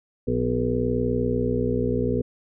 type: harmonic tone with a mistuned harmonic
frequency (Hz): 60.4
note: B1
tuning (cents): -38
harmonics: 1 / 2 / 3 / 4 / 6 / 7 / 8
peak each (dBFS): -31 / -28 / -34 / -26 / -33 / -27 / -28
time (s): 0.27-2.22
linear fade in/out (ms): 10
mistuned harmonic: 4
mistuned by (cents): +57
effects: none